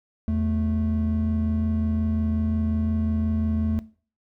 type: tone pair together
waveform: triangle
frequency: 81.6 / 219.2 Hz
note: E2 / A3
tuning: -17 / -6 cents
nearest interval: octave + perfect fourth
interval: 1711 cents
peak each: -22 dBFS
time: 0.28-3.79 s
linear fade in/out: 0 ms
effects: noise-tail reverb RT60 0.4 s tail -18 dB re dry + tanh soft clip ceiling -12 dBFS